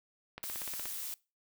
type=click train; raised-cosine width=0.3 ms; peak=-26 dBFS; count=9; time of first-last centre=0.38-0.856 s; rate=16.8 Hz
type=noise; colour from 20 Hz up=blue; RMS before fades=-40 dBFS; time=0.43-1.14 s; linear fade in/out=0 ms
effects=noise-tail reverb RT60 0.3 s tail -23 dB re dry